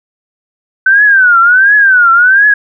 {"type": "tone with vibrato", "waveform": "sine", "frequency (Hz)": 1516, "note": "F#6", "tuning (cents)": 42, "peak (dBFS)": -3, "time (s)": [0.86, 2.54], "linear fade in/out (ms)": 5, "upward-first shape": "triangle", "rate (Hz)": 1.4, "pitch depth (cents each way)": 210, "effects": []}